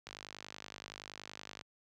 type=click train; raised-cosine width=0.2 ms; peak=-27 dBFS; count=79; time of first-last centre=0.07-1.612 s; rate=50.6 Hz; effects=high-pass 80 Hz 12 dB/octave